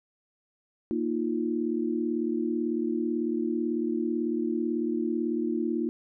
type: chord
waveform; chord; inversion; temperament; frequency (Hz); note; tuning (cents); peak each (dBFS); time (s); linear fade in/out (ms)
sine; Bb suspended fourth; none; equal; 233.1 / 311.1 / 349.2; Bb3 / Eb4 / F4; 0 / 0 / 0; -30; 0.91-5.89; 0
effects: none